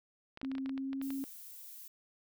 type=clicks; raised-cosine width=0.3 ms; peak=-31 dBFS; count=12; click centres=0.374 / 0.415 / 0.448 / 0.516 / 0.552 / 0.582 / 0.66 / 0.694 / 0.778 / 0.931 / 1.015 / 1.105 s
type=tone with pitch glide; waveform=sine; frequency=266.8 to 271 Hz; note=C4 to C#4; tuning=+34 to -39 cents; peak=-35 dBFS; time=0.43-1.24 s; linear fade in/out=0 ms; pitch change=+27 cents; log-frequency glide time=0.63-1.06 s
type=noise; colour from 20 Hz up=violet; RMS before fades=-50 dBFS; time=1.02-1.88 s; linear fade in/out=5 ms
effects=none